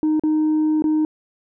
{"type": "tone with dropouts", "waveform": "sine", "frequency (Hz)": 309.2, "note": "D#4", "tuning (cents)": -11, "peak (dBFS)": -13, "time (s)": [0.03, 1.05], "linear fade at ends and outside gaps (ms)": 1, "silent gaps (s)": [[0.196, 0.236], [0.822, 0.841]], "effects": ["tanh soft clip ceiling -14 dBFS"]}